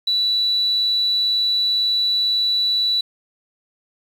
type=tone; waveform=sine; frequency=3951 Hz; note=B7; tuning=in tune; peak=-16 dBFS; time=0.07-3.01 s; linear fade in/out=5 ms; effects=7-bit